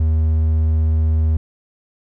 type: tone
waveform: triangle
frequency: 79 Hz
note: D#2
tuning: 27 cents sharp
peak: -11 dBFS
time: 0-1.37 s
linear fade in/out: 5 ms
effects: none